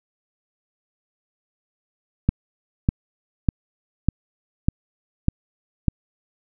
click train, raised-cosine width 5 ms, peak -4 dBFS, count 7, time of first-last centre 2.29-5.883 s, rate 1.67 Hz, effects none

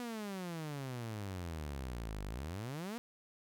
sawtooth exponential two-way sweep, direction down then up, 246.9 to 48.19 to 246.9 Hz, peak -36 dBFS, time 0-2.98 s, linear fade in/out 0 ms, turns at 2.25 s, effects none

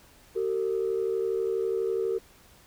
sine tone pair together, 381.4 / 453.6 Hz, G4 / A#4, -47 / -47 cents, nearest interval minor third, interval 300 cents, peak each -27 dBFS, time 0.35-2.19 s, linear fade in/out 20 ms, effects tanh soft clip ceiling -19 dBFS + pink hiss -56 dBFS RMS until 2.66 s

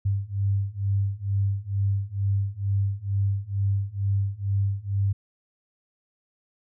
sine beating tone pair, 98 / 100.2 Hz, G2 / G2, 0 / +38 cents, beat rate 2.2 Hz, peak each -26 / -25 dBFS, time 0.05-5.13 s, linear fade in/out 10 ms, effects none

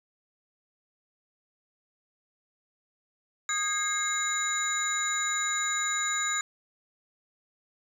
sine tone cluster, 1238 / 1626 / 2132 / 3862 / 6980 Hz, D#6 / G#6 / C7 / B7 / A8, -9 / -37 / +32 / -39 / -15 cents, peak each -33 / -32 / -34 / -35 / -30 dBFS, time 3.49-6.41 s, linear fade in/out 2 ms, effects tanh soft clip ceiling -15 dBFS + 9-bit

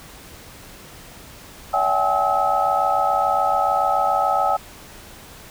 sine tone cluster, 573 / 666 / 768 / 835 / 1289 Hz, D5 / E5 / G5 / G#5 / E6, -43 / +18 / -36 / +9 / -39 cents, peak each -27 / -26 / -20 / -23 / -22 dBFS, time 1.73-4.57 s, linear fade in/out 10 ms, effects pink hiss -42 dBFS RMS until 5.5 s

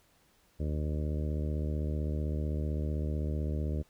harmonic tone, 75.7 Hz, D#2, 47 cents flat, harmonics 1 / 2 / 3 / 4 / 5 / 6 / 7 / 8, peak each -31 / -37 / -41 / -43 / -45 / -47 / -48 / -49 dBFS, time 0.59-3.83 s, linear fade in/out 20 ms, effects pink hiss -67 dBFS RMS until 3.89 s

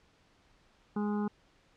harmonic tone, 207.7 Hz, G#3, in tune, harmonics 1 / 2 / 4 / 5 / 6 / 7, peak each -30 / -38 / -42 / -47 / -47 / -51 dBFS, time 0.96-1.28 s, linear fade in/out 5 ms, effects pink hiss -66 dBFS RMS until 1.76 s + low-pass 5000 Hz 12 dB/octave

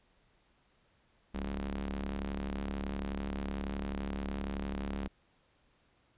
sawtooth ring-modulated tone, 71.1 Hz, C#2, 45 cents sharp, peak -28 dBFS, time 1.34-5.08 s, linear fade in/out 10 ms, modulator 126 Hz, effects pink hiss -70 dBFS RMS until 6.17 s + resampled to 8000 Hz

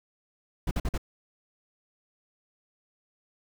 brown noise bursts, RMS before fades -27 dBFS, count 4, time 0.67-0.978 s, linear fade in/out 5 ms, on 41 ms, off 48 ms, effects none

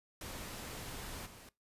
pink noise with level steps, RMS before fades -45 / -54 dBFS, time 0.21-1.49 s, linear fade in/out 2 ms, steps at 1.25 s, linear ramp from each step 20 ms, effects noise-tail reverb RT60 0.2 s tail -21 dB re dry + resampled to 32000 Hz

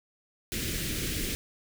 pink band-stop noise, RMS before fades -32 dBFS, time 0.52-1.35 s, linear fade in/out 0 ms, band 420 to 1800 Hz, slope 24 dB/octave, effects none

